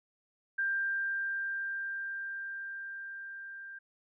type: tone with level ramp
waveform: sine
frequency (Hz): 1587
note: G6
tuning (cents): +21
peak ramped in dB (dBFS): -28 to -43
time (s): 0.58-3.79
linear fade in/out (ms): 10
effects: none